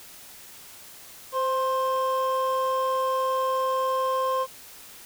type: tone pair together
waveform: triangle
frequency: 520 / 1057 Hz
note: C5 / C6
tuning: -11 / +17 cents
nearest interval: octave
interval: 1228 cents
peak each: -24 / -23 dBFS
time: 1.32-4.47 s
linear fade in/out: 50 ms
effects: white hiss -46 dBFS RMS until 5.05 s